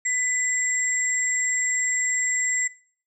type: tone pair together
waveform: sine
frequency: 1997 / 7540 Hz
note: B6 / A#8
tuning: +19 / +19 cents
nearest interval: octave + major seventh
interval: 2300 cents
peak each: -24 dBFS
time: 0.05-2.68 s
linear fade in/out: 10 ms
effects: noise-tail reverb RT60 0.5 s tail -20 dB re dry